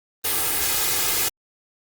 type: noise with comb filter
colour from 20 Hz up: white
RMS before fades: -22 dBFS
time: 0.24-1.29 s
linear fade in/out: 10 ms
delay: 2.4 ms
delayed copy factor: +0.65
effects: Opus 32 kbps